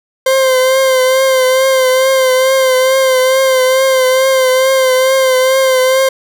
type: tone with vibrato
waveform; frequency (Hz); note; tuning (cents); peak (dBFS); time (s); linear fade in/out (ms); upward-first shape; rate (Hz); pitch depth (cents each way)
40% pulse; 522; C5; -4; -7; 0.26-6.09; 5; triangle; 2.3; 39
effects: none